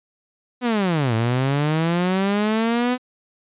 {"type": "linear two-way sweep", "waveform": "sawtooth", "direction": "down then up", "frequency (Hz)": [253.5, 109.9, 253.5], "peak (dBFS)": -14, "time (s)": [0.61, 2.98], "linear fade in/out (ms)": 50, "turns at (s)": 1.14, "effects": ["resampled to 8000 Hz"]}